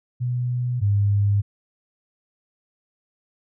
sine tone pair in turn, 123.47 / 101.45 Hz, B2 / G#2, 0 / -40 cents, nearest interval minor third, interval 340 cents, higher first, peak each -21 / -16 dBFS, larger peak second, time 0.2-0.81 / 0.81-1.42 s, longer neither, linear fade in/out 20 ms, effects none

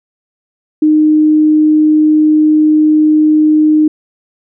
sine tone, 307.1 Hz, D#4, 23 cents flat, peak -5 dBFS, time 0.82-3.88 s, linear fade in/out 5 ms, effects none

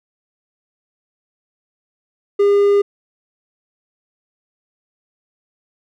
triangle tone, 404.5 Hz, G#4, 46 cents flat, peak -8 dBFS, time 2.39-2.82 s, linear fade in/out 10 ms, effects none

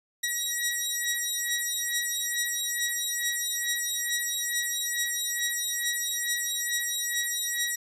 10% pulse beating tone pair, 1911 / 1913.3 Hz, A#6 / A#6, +43 / +45 cents, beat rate 2.3 Hz, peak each -21 / -21 dBFS, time 0.23-7.76 s, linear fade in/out 10 ms, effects resampled to 32000 Hz

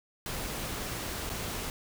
pink noise with dropouts, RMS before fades -36 dBFS, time 0.26-1.7 s, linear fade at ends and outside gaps 1 ms, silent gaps 1.294-1.299 s, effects none

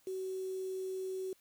sine tone with quantisation, 376.7 Hz, F#4, 31 cents sharp, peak -36 dBFS, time 0.07-1.33 s, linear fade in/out 2 ms, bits 9, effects white hiss -69 dBFS RMS until 1.4 s

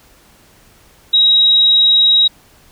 sine tone, 3820 Hz, A#7, 42 cents sharp, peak -7 dBFS, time 1.13-2.28 s, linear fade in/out 10 ms, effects pink hiss -48 dBFS RMS until 2.71 s

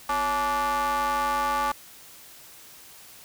square ring-modulated tone, 151.4 Hz, D#3, 47 cents flat, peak -21 dBFS, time 0.09-1.72 s, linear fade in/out 5 ms, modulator 1010 Hz, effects white hiss -48 dBFS RMS until 3.24 s

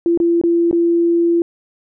sine tone with dropouts, 340 Hz, F4, 46 cents flat, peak -11 dBFS, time 0.06-1.42 s, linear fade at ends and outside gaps 1 ms, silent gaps 0.175-0.201 / 0.414-0.437 / 0.712-0.728 s, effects none

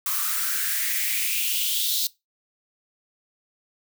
blue noise with high-pass filter sweep, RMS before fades -25 dBFS, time 0.06-2.07 s, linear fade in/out 2 ms, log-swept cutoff 1100 to 4000 Hz, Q 4.9, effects noise-tail reverb RT60 0.2 s tail -20 dB re dry

